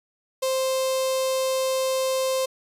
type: tone with notch filter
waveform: sawtooth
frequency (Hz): 525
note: C5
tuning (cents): +6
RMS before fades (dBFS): -24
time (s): 0.42-2.46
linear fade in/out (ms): 10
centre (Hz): 1700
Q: 0.75
effects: resampled to 32000 Hz